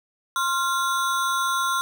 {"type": "ring-modulated tone", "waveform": "square", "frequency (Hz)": 1221, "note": "D#6", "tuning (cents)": -33, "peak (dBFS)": -19, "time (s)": [0.36, 1.81], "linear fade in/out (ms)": 0, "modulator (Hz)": 163, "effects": []}